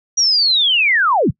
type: linear sweep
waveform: sine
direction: down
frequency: 5800 to 82.41 Hz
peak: -11 dBFS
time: 0.17-1.31 s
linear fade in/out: 10 ms
effects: noise-tail reverb RT60 0.1 s tail -25 dB re dry

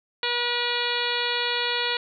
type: harmonic tone with a mistuned harmonic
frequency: 481.9 Hz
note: B4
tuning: 43 cents flat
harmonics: 1 / 2 / 3 / 4 / 5 / 6 / 7 / 8 / 9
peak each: -32 / -32 / -32 / -32 / -32 / -32 / -32 / -32 / -32 dBFS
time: 0.23-1.97 s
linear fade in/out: 2 ms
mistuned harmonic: 7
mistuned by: +25 cents
effects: none

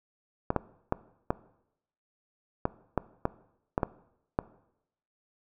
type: clicks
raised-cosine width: 1 ms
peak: -11 dBFS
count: 10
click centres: 0.504 / 0.563 / 0.924 / 1.305 / 2.654 / 2.977 / 3.254 / 3.779 / 3.832 / 4.389 s
effects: noise-tail reverb RT60 0.8 s tail -19 dB re dry

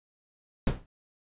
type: noise with exponential decay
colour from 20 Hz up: brown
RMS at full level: -21 dBFS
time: 0.67-0.86 s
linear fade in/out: 2 ms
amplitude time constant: 40 ms
effects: resampled to 8000 Hz

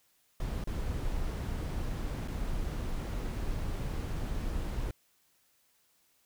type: noise with dropouts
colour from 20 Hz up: brown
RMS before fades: -34 dBFS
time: 0.4-4.91 s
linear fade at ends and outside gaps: 2 ms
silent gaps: 0.64-0.672 / 2.277-2.282 s
effects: white hiss -70 dBFS RMS until 6.25 s

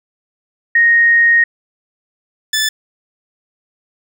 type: tone pair in turn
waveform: sine / 15% pulse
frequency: 1864.7 / 1746.4 Hz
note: A#6 / A6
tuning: 0 / -13 cents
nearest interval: minor second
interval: 113 cents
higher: first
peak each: -7 dBFS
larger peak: neither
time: 0.75-1.44 / 2.53-2.69 s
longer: first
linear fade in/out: 5 ms
effects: none

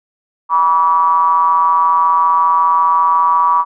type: ring-modulated tone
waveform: triangle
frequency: 87.31 Hz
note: F2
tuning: in tune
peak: -4 dBFS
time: 0.49-3.65 s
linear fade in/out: 50 ms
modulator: 1060 Hz
effects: none

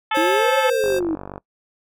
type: harmonic tone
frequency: 435.5 Hz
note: A4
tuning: 18 cents flat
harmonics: 2 / 3 / 4 / 5 / 6 / 7 / 8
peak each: -21 / -25 / -27 / -29 / -31 / -32 / -33 dBFS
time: 0.11-0.7 s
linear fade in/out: 5 ms
type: tone with pitch glide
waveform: square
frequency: 538 to 526.6 Hz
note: C5 to C5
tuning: +48 to +11 cents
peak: -21 dBFS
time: 0.14-1 s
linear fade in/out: 20 ms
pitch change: -37 cents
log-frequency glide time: 0.35-0.47 s
type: exponential two-way sweep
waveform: sine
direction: up then down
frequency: 310.2 to 554.4 to 310.2 Hz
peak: -19 dBFS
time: 0.17-1.15 s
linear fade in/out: 2 ms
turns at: 0.57 s
type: click train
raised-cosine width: 1 ms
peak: -18 dBFS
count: 27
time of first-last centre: 0.84-1.379 s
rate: 48.2 Hz
effects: noise-tail reverb RT60 0.1 s tail -24 dB re dry

